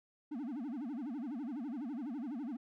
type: tone with vibrato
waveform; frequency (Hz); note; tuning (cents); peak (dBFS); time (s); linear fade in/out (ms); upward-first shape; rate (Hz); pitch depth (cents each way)
triangle; 261.6; C4; 0; -36; 0.31-2.57; 10; sine; 12; 280
effects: none